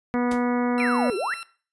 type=harmonic tone; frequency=244.2 Hz; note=B3; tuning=19 cents flat; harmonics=1 / 2 / 3 / 4 / 5 / 6 / 7 / 8 / 9; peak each=-22 / -28 / -32 / -34 / -36 / -38 / -39 / -40 / -41 dBFS; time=0.14-1.1 s; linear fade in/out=0 ms
type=noise with exponential decay; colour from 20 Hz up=pink; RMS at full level=-31 dBFS; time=0.31-0.43 s; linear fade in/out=5 ms; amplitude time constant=24 ms
type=tone; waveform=20% pulse; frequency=1352 Hz; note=E6; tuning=43 cents sharp; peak=-29 dBFS; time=0.78-1.43 s; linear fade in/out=0 ms
type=exponential two-way sweep; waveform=sine; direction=down then up; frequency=2487 to 348.8 to 2063 Hz; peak=-24 dBFS; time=0.8-1.34 s; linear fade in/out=0 ms; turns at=1.16 s
effects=noise-tail reverb RT60 0.4 s tail -18 dB re dry + resampled to 24000 Hz